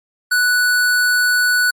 square tone, 1480 Hz, F#6, in tune, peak -13 dBFS, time 0.31-1.71 s, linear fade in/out 10 ms, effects MP3 64 kbps

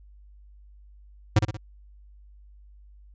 square tone with echo, 106 Hz, G#2, 36 cents sharp, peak -15 dBFS, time 1.36-1.39 s, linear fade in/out 5 ms, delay 60 ms, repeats 3, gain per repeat -6 dB, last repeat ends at 1.57 s, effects added 50 Hz sine -48 dBFS peak until 3.14 s + resampled to 16000 Hz

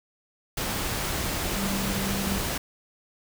sine tone in noise, 196 Hz, G3, in tune, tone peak -29 dBFS, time 1.56-2.38 s, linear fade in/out 5 ms, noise pink, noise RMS -29 dBFS, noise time 0.57-2.58 s, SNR -3 dB, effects none

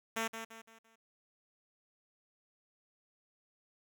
5% pulse tone with echo, 225.3 Hz, A3, 41 cents sharp, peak -22 dBFS, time 0.16-0.28 s, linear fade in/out 10 ms, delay 170 ms, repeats 4, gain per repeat -8 dB, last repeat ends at 0.96 s, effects none

